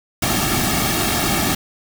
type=noise with comb filter; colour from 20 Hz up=pink; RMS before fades=-19 dBFS; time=0.22-1.55 s; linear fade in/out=5 ms; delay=2 ms; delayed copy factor=-0.75; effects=none